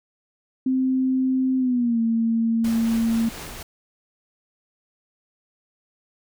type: tone with pitch glide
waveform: sine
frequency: 260.3 to 227.9 Hz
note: C4 to A#3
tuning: -9 to -39 cents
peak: -18 dBFS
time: 0.66-3.29 s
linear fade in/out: 5 ms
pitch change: -230 cents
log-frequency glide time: 1.58-2 s
type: noise with tremolo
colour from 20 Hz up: pink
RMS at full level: -35 dBFS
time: 2.64-3.63 s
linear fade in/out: 5 ms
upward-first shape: sine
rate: 4.2 Hz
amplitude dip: 25%
effects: none